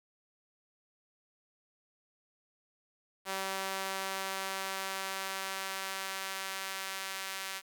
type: tone with high-pass filter sweep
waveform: sawtooth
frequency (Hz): 192.4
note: G3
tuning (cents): -32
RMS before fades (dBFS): -38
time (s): 3.25-7.62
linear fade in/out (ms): 50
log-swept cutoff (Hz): 680 to 1600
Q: 0.73
effects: 9-bit